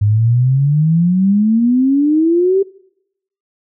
sine exponential sweep, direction up, 101.2 to 396.2 Hz, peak -9 dBFS, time 0.01-2.63 s, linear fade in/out 10 ms, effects noise-tail reverb RT60 0.8 s tail -23 dB re dry

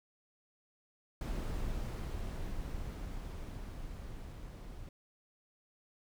brown noise with level ramp, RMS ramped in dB -36 to -47 dBFS, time 1.21-4.89 s, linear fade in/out 2 ms, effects none

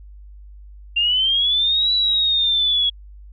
sine linear two-way sweep, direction up then down, 2765 to 3951 to 3335 Hz, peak -15 dBFS, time 0.96-2.9 s, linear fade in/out 10 ms, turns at 1.93 s, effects added 50 Hz sine -38 dBFS peak until 3.32 s

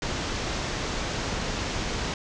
pink low-pass noise, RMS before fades -30 dBFS, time 0.02-2.14 s, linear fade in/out 2 ms, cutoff 7000 Hz, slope 48 dB/octave, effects none

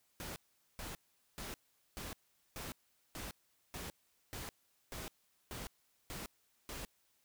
pink noise bursts, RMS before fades -45 dBFS, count 12, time 0.2-6.85 s, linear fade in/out 0 ms, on 160 ms, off 430 ms, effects white hiss -75 dBFS RMS until 7.24 s

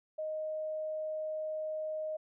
sine tone, 622.3 Hz, D#5, in tune, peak -34 dBFS, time 0.18-2.17 s, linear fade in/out 10 ms, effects none

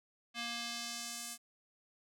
square tone with band-pass filter sweep, 235.4 Hz, A#3, 17 cents sharp, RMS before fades -42 dBFS, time 0.34-1.38 s, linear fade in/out 50 ms, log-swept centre 3100 to 9100 Hz, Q 1.2, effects none

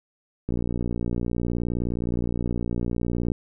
click train, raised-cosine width 3 ms, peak -14 dBFS, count 169, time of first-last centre 0.49-3.318 s, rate 59.4 Hz, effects none

